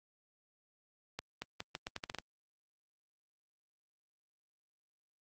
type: accelerating click train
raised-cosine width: 0.2 ms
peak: -21 dBFS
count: 10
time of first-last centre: 1.19-2.186 s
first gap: 230 ms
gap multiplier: 0.8
effects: high-pass 60 Hz 12 dB/octave + Opus 48 kbps